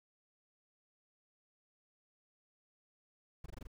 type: noise bursts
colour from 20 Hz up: brown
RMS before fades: -45 dBFS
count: 6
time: 3.44-3.671 s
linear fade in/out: 5 ms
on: 21 ms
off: 21 ms
effects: none